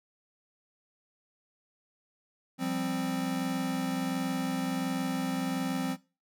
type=chord; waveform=square; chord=F suspended second; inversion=none; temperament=equal; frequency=174.61 / 196 / 261.6 Hz; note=F3 / G3 / C4; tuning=0 / 0 / 0 cents; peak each=-36 / -38 / -32 dBFS; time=2.58-5.97 s; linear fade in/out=50 ms; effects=noise-tail reverb RT60 0.3 s tail -19 dB re dry